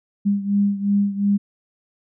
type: beating tone pair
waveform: sine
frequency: 200.8 / 203.6 Hz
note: G3 / G#3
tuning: +42 / -34 cents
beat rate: 2.8 Hz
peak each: -18 / -22 dBFS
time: 0.25-1.38 s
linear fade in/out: 20 ms
effects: none